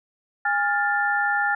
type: tone cluster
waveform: sine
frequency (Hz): 818 / 1405 / 1762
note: G#5 / F6 / A6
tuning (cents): -26 / +10 / +2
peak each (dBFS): -24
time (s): 0.45-1.55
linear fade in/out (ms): 5
effects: none